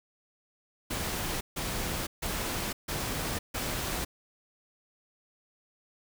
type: noise bursts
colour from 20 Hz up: pink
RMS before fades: -33 dBFS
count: 5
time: 0.9-4.05 s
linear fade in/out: 10 ms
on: 510 ms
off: 150 ms
effects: none

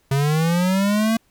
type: linear sweep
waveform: square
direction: up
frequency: 134.4 to 228.2 Hz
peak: -17 dBFS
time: 0.11-1.17 s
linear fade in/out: 5 ms
effects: pink hiss -62 dBFS RMS until 1.3 s

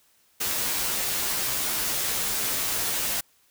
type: noise with comb filter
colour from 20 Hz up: white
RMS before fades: -27 dBFS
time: 0.4-3.21 s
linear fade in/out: 10 ms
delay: 12 ms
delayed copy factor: -0.7
effects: white hiss -63 dBFS RMS until 3.5 s

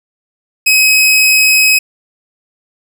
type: tone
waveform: sawtooth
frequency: 2542 Hz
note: D#7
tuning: 36 cents sharp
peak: -3 dBFS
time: 0.66-1.79 s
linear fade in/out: 10 ms
effects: none

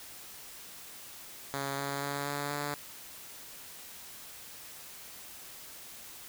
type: tone with pitch steps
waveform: 5% pulse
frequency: 138.59 / 140.2 / 141.83 / 143.48 / 145.14 Hz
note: C#3 / C#3 / C#3 / D3 / D3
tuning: 0 / +20 / +40 / -40 / -20 cents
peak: -22 dBFS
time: 1.54-2.74 s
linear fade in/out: 0 ms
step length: 240 ms
effects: white hiss -48 dBFS RMS until 6.28 s

